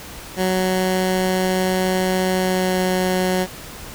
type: tone with pitch glide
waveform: 15% pulse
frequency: 185.8 to 184.41 Hz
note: F#3 to F#3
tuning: +7 to -6 cents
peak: -11 dBFS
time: 0.36-3.47 s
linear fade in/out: 50 ms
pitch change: -13 cents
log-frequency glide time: 2.3-2.88 s
effects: pink hiss -36 dBFS RMS until 3.94 s